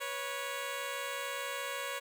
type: tone pair together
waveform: 10% pulse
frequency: 488.3 / 554.4 Hz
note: B4 / C#5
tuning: -20 / 0 cents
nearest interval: major second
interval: 220 cents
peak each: -33 / -29 dBFS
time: 0-2 s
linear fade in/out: 20 ms
effects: none